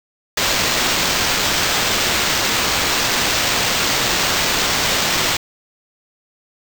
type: noise with sample-and-hold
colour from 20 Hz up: white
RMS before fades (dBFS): -18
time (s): 0.37-5.37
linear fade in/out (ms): 5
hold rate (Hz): 11025
effects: none